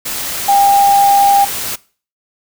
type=tone in noise; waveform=sine; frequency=800 Hz; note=G5; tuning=35 cents sharp; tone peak=-7 dBFS; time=0.48-1.45 s; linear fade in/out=10 ms; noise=white; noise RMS=-21 dBFS; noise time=0.05-1.76 s; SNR=+11 dB; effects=noise-tail reverb RT60 0.4 s tail -21 dB re dry